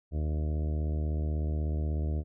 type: harmonic tone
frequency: 76.4 Hz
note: D#2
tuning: 31 cents flat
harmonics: 1 / 2 / 3 / 4 / 5 / 6 / 7 / 8 / 9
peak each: -28 / -37 / -43 / -43 / -46 / -49 / -51 / -50 / -53 dBFS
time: 0.11-2.24 s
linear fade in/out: 50 ms
effects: none